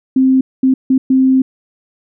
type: tone bursts at uneven times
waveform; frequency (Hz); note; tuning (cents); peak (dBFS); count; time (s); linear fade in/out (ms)
sine; 262.2; C4; +4; -7; 4; 0.16-0.41 / 0.63-0.74 / 0.9-0.98 / 1.1-1.42; 5
effects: none